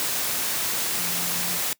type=tone in noise; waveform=sine; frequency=174.61 Hz; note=F3; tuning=in tune; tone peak=-37 dBFS; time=0.99-1.58 s; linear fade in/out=0 ms; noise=white; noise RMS=-26 dBFS; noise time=0-1.73 s; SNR=-14 dB; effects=noise-tail reverb RT60 0.1 s tail -22 dB re dry + high-pass 100 Hz 12 dB/octave